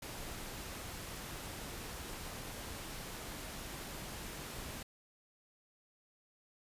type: noise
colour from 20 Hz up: pink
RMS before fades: -45 dBFS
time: 0.02-4.83 s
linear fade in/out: 5 ms
effects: resampled to 32000 Hz